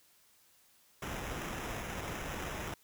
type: noise with sample-and-hold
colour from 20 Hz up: pink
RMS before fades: -40 dBFS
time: 1.02-2.74 s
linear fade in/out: 2 ms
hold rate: 4410 Hz
effects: white hiss -66 dBFS RMS until 2.83 s

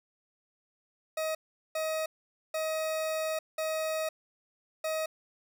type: tone bursts at uneven times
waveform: 40% pulse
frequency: 632 Hz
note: D#5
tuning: 27 cents sharp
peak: -29 dBFS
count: 5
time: 1.17-1.35 / 1.75-2.06 / 2.54-3.39 / 3.58-4.09 / 4.84-5.06 s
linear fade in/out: 5 ms
effects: none

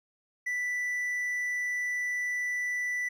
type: tone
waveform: triangle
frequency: 1975.5 Hz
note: B6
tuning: in tune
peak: -27 dBFS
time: 0.46-3.09 s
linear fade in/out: 10 ms
effects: none

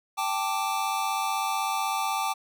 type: chord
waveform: square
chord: G suspended second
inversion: none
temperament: equal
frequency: 784 / 880 / 1174.7 Hz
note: G5 / A5 / D6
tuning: 0 / 0 / 0 cents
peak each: -31 / -31 / -31 dBFS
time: 0.17-2.34 s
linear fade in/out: 20 ms
effects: none

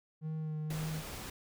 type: tone with vibrato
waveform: triangle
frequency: 155.56 Hz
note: D#3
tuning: in tune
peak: -33 dBFS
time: 0.21-1.03 s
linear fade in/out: 50 ms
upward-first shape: sine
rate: 1.9 Hz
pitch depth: 20 cents each way
type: noise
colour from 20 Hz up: pink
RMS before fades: -44 dBFS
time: 0.7-1.3 s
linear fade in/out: 5 ms
effects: none

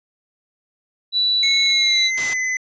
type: tone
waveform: sine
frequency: 3951 Hz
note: B7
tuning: in tune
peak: -15 dBFS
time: 1.12-2.11 s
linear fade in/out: 50 ms
type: tone with pitch glide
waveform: square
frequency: 2185 to 2027 Hz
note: C#7 to B6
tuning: -26 to +45 cents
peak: -20 dBFS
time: 1.43-2.57 s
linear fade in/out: 2 ms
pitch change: -129 cents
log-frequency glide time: 1.64-2.28 s
type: noise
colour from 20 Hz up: white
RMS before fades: -27 dBFS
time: 2.17-2.34 s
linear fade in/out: 10 ms
effects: resampled to 16000 Hz

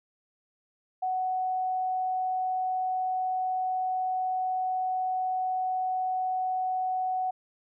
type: tone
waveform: sine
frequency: 744 Hz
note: F#5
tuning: 9 cents sharp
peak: -26 dBFS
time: 1.02-7.31 s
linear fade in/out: 10 ms
effects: none

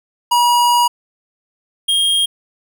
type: tone pair in turn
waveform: square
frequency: 962 / 3236 Hz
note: B5 / G#7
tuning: -46 / -46 cents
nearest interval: octave + major sixth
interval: 2100 cents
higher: second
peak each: -11 / -13 dBFS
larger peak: first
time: 0.31-0.88 / 1.88-2.26 s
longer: first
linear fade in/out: 10 ms
effects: none

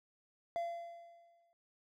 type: tone with exponential decay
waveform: triangle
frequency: 683 Hz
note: F5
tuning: 39 cents flat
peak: -31 dBFS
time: 0.56-1.53 s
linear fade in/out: 0 ms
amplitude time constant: 210 ms
effects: none

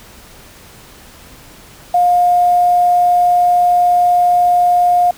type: tone with quantisation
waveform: sine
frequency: 710 Hz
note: F5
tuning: 28 cents sharp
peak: -8 dBFS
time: 1.94-5.11 s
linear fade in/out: 5 ms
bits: 6
effects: pink hiss -40 dBFS RMS until 5.17 s

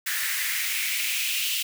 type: noise with high-pass filter sweep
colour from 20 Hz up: white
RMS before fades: -27 dBFS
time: 0.06-1.63 s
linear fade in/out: 10 ms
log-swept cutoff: 1700 to 2900 Hz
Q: 4
effects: none

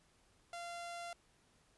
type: tone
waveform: sawtooth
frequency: 690 Hz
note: F5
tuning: 21 cents flat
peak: -40 dBFS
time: 0.53-1.13 s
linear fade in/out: 2 ms
effects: pink hiss -71 dBFS RMS until 1.77 s + resampled to 24000 Hz

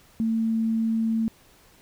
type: tone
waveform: sine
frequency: 224.5 Hz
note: A3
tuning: 35 cents sharp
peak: -21 dBFS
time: 0.2-1.28 s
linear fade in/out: 0 ms
effects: pink hiss -56 dBFS RMS until 1.81 s

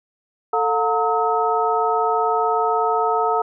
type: tone cluster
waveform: sine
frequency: 443.7 / 717 / 916 / 1280 Hz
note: A4 / F5 / A#5 / D#6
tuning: +14 / +45 / -31 / +49 cents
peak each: -22 dBFS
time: 0.53-3.42 s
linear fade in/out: 5 ms
effects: none

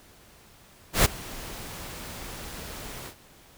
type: noise with ADSR envelope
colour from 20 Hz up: pink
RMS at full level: -17 dBFS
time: 0.93-3.15 s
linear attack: 120 ms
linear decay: 15 ms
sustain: -22 dB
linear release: 85 ms
effects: pink hiss -54 dBFS RMS until 3.57 s

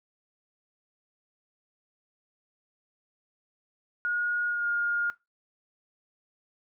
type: tone with pitch glide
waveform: sine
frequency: 1440 to 1418.5 Hz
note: F#6 to F6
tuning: -47 to +27 cents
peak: -25 dBFS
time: 4.05-5.1 s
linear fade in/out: 0 ms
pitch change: -26 cents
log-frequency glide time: 4.47-4.67 s
effects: noise-tail reverb RT60 0.2 s tail -18 dB re dry

